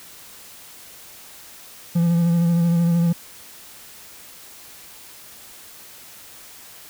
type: tone with vibrato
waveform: triangle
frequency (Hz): 170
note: F3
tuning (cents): -46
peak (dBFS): -13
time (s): 1.95-3.13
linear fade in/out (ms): 10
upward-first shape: sine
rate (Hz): 13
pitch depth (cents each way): 28
effects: white hiss -43 dBFS RMS until 6.89 s